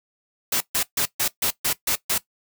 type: noise bursts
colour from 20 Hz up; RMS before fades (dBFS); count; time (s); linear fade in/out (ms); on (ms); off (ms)
white; -22; 8; 0.52-2.18; 5; 85; 140
effects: noise-tail reverb RT60 0.1 s tail -17 dB re dry